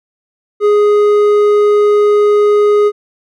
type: tone with hard clipping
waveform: sine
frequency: 415.3 Hz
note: G#4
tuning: in tune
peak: -8 dBFS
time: 0.6-2.92 s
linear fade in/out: 50 ms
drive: 6 dB
effects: none